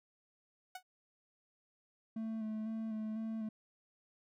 sawtooth tone with exponential decay, 740 Hz, F#5, in tune, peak -37 dBFS, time 0.75-0.83 s, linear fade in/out 5 ms, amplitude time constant 17 ms
triangle tone with vibrato, 219.7 Hz, A3, 2 cents flat, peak -35 dBFS, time 2.16-3.49 s, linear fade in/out 5 ms, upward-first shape square, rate 2 Hz, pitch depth 21 cents each way
effects none

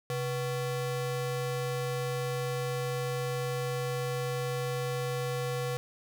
square ring-modulated tone, 311.1 Hz, D#4, in tune, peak -28 dBFS, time 0.1-5.77 s, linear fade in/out 0 ms, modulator 178 Hz, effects none

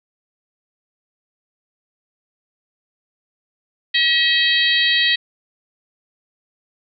harmonic tone, 640 Hz, D#5, 49 cents sharp, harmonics 3 / 4 / 5 / 6 / 7, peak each -18 / -23 / -20 / -19 / -24 dBFS, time 3.94-5.16 s, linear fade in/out 10 ms, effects none

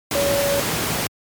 sine tone in noise, 564 Hz, C#5, 30 cents sharp, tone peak -18 dBFS, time 0.15-0.6 s, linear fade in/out 2 ms, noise pink, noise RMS -22 dBFS, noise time 0.11-1.07 s, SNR +1 dB, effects high-pass 100 Hz 12 dB/octave + MP3 96 kbps

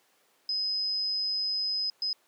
sine tone bursts at uneven times, 5050 Hz, D#8, 25 cents sharp, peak -27 dBFS, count 2, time 0.49-1.9 / 2.02-2.13 s, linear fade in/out 2 ms, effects pink hiss -66 dBFS RMS until 2.27 s + high-pass 400 Hz 12 dB/octave

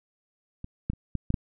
clicks, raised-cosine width 5 ms, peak -24 / -14 / -29 / -16 / -14 / -12 dBFS, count 6, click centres 0.644 / 0.9 / 0.934 / 1.153 / 1.304 / 1.342 s, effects none

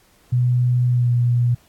sine tone with pitch glide, 123.6 to 121.06 Hz, B2 to B2, +2 to -34 cents, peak -14 dBFS, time 0.32-1.55 s, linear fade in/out 10 ms, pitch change -36 cents, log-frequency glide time 0.89-1.1 s, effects pink hiss -56 dBFS RMS until 1.68 s + AAC 64 kbps

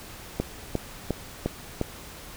click train, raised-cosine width 2 ms, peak -11 dBFS, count 5, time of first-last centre 0.4-1.813 s, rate 2.83 Hz, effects pink hiss -43 dBFS RMS until 2.36 s

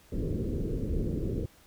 pink low-pass noise, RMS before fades -31 dBFS, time 0.12-1.46 s, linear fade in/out 2 ms, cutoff 480 Hz, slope 48 dB/octave, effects pink hiss -59 dBFS RMS until 1.66 s

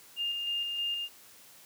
sine tone with tremolo, 2814 Hz, F7, 12 cents sharp, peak -29 dBFS, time 0.16-1.09 s, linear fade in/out 50 ms, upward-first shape square, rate 3.2 Hz, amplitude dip 30%, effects white hiss -55 dBFS RMS until 1.65 s + high-pass 80 Hz 12 dB/octave

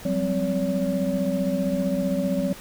sine tone cluster, 181.3 / 196.7 / 260.8 / 568 Hz, F#3 / G3 / C4 / C#5, -35 / +6 / -5 / +42 cents, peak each -27 dBFS, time 0.05-2.53 s, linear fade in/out 5 ms, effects pink hiss -42 dBFS RMS until 2.6 s

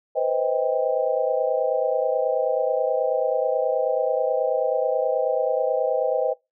sine tone cluster, 494.7 / 524 / 631 / 793 Hz, B4 / C5 / D#5 / G5, +3 / +2 / +24 / +20 cents, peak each -25 / -24 / -25 / -29 dBFS, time 0.15-6.34 s, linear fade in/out 20 ms, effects noise-tail reverb RT60 0.2 s tail -22 dB re dry

